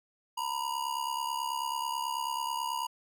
square ring-modulated tone, 958 Hz, A#5, 47 cents sharp, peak -29 dBFS, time 0.37-2.87 s, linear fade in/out 10 ms, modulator 34.6 Hz, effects none

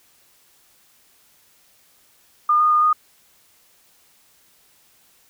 sine tone with pitch steps, 1211 / 1227 / 1219 / 1233 Hz, D#6 / D#6 / D#6 / D#6, -47 / -25 / -36 / -16 cents, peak -13 dBFS, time 2.49-2.93 s, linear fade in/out 5 ms, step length 110 ms, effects white hiss -57 dBFS RMS until 5.29 s

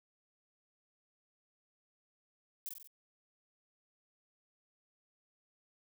violet noise with echo, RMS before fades -41 dBFS, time 2.66-2.69 s, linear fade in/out 0 ms, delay 46 ms, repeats 4, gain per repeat -4 dB, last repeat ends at 2.874 s, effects none

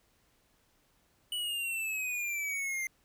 square exponential sweep, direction down, 2968 to 2085 Hz, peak -33 dBFS, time 1.32-2.87 s, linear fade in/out 2 ms, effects pink hiss -70 dBFS RMS until 3.04 s

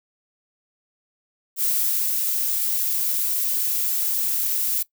violet noise with ADSR envelope, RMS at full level -21 dBFS, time 1.56-4.83 s, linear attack 67 ms, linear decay 490 ms, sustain -2 dB, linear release 8 ms, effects noise-tail reverb RT60 0.1 s tail -19 dB re dry

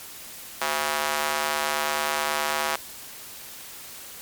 square tone with high-pass filter, 74.6 Hz, D2, 28 cents sharp, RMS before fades -26 dBFS, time 0.61-2.76 s, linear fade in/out 5 ms, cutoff 880 Hz, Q 1.1, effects white hiss -41 dBFS RMS until 4.21 s + MP3 96 kbps

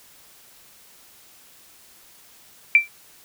sine tone with exponential decay, 2346 Hz, D7, 2 cents flat, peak -6 dBFS, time 2.75-2.88 s, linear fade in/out 1 ms, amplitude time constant 28 ms, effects white hiss -51 dBFS RMS until 3.24 s

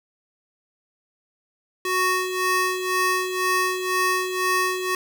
20% pulse ring-modulated tone, 740 Hz, F#5, in tune, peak -13 dBFS, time 1.85-4.95 s, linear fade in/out 2 ms, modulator 371 Hz, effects none

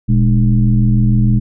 sine tone with frequency modulation, 120 Hz, B2, 49 cents flat, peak -8 dBFS, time 0.08-1.4 s, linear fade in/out 20 ms, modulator 86.6 Hz, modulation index 1.1, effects none

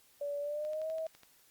sine tone with pitch glide, 575 to 641.7 Hz, D5 to E5, -37 to -47 cents, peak -34 dBFS, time 0.21-1.07 s, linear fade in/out 5 ms, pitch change +190 cents, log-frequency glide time 0.4-0.92 s
click train, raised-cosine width 0.2 ms, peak -37 dBFS, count 8, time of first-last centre 0.65-1.233 s, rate 12 Hz
effects white hiss -65 dBFS RMS until 1.5 s + Opus 48 kbps

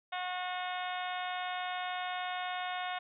harmonic tone, 363.4 Hz, F#4, 31 cents flat, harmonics 2 / 3 / 4 / 5 / 6 / 7 / 8 / 9 / 10, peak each -37 / -43 / -43 / -46 / -45 / -50 / -48 / -51 / -47 dBFS, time 0.12-2.99 s, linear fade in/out 10 ms, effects none

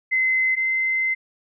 sine tone pair in turn, 2053 / 2067 Hz, C7 / C7, -33 / -22 cents, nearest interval unison, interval 11 cents, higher second, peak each -17 / -19 dBFS, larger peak first, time 0.11-0.56 / 0.56-1.15 s, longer second, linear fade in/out 20 ms, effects none

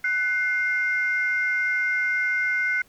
sine tone pair together, 1493 / 2111 Hz, F#6 / C7, +15 / +15 cents, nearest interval tritone, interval 600 cents, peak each -23 dBFS, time 0.04-2.82 s, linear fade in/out 5 ms, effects tanh soft clip ceiling -14 dBFS + pink hiss -58 dBFS RMS until 2.88 s

